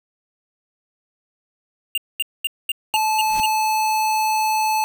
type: tone bursts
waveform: square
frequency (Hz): 2800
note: F7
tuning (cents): +4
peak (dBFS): -19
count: 7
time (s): 1.95-3.459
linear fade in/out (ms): 2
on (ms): 27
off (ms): 220
type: tone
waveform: square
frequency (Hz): 868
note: A5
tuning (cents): -24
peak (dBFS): -18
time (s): 2.94-4.84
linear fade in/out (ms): 0
type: noise with exponential growth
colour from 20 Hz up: pink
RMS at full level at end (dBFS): -30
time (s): 3.15-3.4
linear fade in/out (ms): 0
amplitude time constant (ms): 54
effects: none